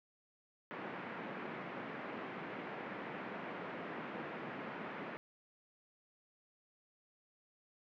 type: band-pass noise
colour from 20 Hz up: pink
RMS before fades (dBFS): -45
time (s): 0.71-5.17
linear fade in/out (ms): 0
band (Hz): 180 to 2300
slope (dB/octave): 24
effects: none